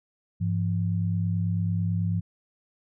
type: tone pair together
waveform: sine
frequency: 101.4 / 170.53 Hz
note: G#2 / F3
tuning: -41 / -41 cents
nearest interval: major sixth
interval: 900 cents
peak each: -25 / -27 dBFS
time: 0.4-2.21 s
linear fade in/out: 20 ms
effects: none